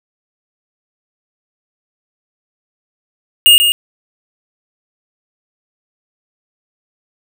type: tone with echo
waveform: square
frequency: 2844 Hz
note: F7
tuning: 31 cents sharp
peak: -4 dBFS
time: 3.46-3.58 s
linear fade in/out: 0 ms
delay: 140 ms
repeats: 1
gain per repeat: -6 dB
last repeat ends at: 3.72 s
effects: none